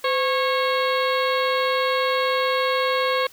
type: harmonic tone with a mistuned harmonic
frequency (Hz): 547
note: C#5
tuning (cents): -23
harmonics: 1 / 2 / 3 / 4 / 5 / 6 / 7 / 8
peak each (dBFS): -22 / -24 / -30 / -29 / -34 / -33 / -33 / -34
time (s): 0.04-3.27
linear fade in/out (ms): 5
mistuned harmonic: 1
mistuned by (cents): -110
effects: white hiss -49 dBFS RMS until 3.32 s